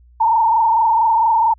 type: tone with frequency modulation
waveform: sine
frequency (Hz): 906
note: A#5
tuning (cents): -50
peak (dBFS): -11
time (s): 0.2-1.54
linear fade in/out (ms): 10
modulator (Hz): 24.4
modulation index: 1.6
effects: added 60 Hz sine -45 dBFS peak until 1.58 s